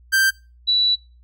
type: tone pair in turn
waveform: 45% pulse / sine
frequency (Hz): 1569 / 3944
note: G6 / B7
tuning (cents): +1 / -3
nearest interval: octave + major third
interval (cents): 1596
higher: second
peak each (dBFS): -14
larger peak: neither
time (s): 0.12-0.31 / 0.67-0.96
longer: second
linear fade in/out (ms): 20
effects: noise-tail reverb RT60 0.3 s tail -23 dB re dry + added 60 Hz sine -47 dBFS peak until 1.23 s